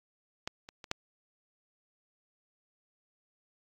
clicks, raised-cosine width 0.2 ms, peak -17 / -28 / -28 / -13 dBFS, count 4, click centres 0.475 / 0.689 / 0.842 / 0.914 s, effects AAC 64 kbps

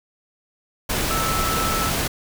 sine tone in noise, 1316 Hz, E6, 3 cents flat, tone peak -24 dBFS, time 1.1-1.9 s, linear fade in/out 10 ms, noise pink, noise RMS -23 dBFS, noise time 0.89-2.08 s, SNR -4 dB, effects none

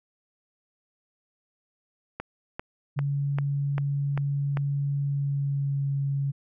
click train, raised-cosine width 0.5 ms, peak -17 dBFS, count 7, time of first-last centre 2.2-4.572 s, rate 2.53 Hz
sine tone with pitch glide, 141.2 to 139.26 Hz, C#3 to C#3, +32 to +8 cents, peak -24 dBFS, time 2.96-6.32 s, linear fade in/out 20 ms, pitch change -24 cents, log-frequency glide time 5.01-5.9 s
effects none

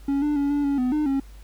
triangle tone with pitch steps, 278.7 / 296.1 / 282.8 / 288.7 / 280.9 / 251.7 / 302.3 / 272.5 Hz, C#4 / D4 / C#4 / D4 / C#4 / B3 / D#4 / C#4, +9 / +14 / +35 / -30 / +23 / +33 / -50 / -29 cents, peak -18 dBFS, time 0.08-1.2 s, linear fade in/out 5 ms, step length 140 ms, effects added 50 Hz sine -41 dBFS peak until 1.43 s + pink hiss -55 dBFS RMS until 1.43 s

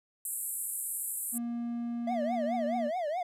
white band-pass noise, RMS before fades -36 dBFS, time 0.25-1.38 s, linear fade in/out 2 ms, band 7800 to 13000 Hz, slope 96 dB/octave
triangle tone, 236.3 Hz, A#3, 24 cents sharp, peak -30 dBFS, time 1.32-2.91 s, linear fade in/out 50 ms
triangle tone with vibrato, 659.3 Hz, E5, in tune, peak -28 dBFS, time 2.07-3.23 s, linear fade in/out 5 ms, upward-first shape triangle, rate 4.7 Hz, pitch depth 250 cents each way
effects none

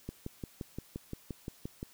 click train, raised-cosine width 3 ms, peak -25 dBFS, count 11, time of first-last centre 0.09-1.829 s, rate 5.75 Hz, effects white hiss -60 dBFS RMS until 1.93 s

